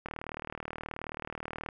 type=click train; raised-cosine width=0.5 ms; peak=-22 dBFS; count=64; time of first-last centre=0.06-1.688 s; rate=38.7 Hz; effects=none